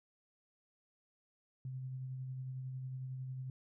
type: tone with tremolo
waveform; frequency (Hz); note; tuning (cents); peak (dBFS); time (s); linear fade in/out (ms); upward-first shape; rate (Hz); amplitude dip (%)
sine; 130; C3; -11; -39; 1.65-3.5; 2; sine; 11; 25
effects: none